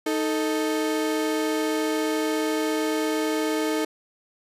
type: tone pair together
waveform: 35% pulse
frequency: 312.4 / 441.4 Hz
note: D#4 / A4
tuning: +7 / +5 cents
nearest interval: tritone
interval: 598 cents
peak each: -23 / -25 dBFS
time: 0.06-3.85 s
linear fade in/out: 5 ms
effects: resampled to 32000 Hz